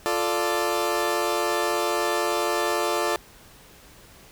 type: chord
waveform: 20% pulse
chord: D minor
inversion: first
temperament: equal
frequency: 349.2 / 440 / 587.3 Hz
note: F4 / A4 / D5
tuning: 0 / 0 / 0 cents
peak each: -22 dBFS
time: 0.06-3.16 s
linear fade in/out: 0 ms
effects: pink hiss -50 dBFS RMS until 4.31 s